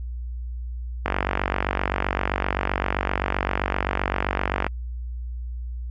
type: click train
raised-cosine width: 0.5 ms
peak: -6 dBFS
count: 173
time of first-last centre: 1.06-4.666 s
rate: 47.7 Hz
effects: added 60 Hz sine -28 dBFS peak until 5.9 s + MP3 48 kbps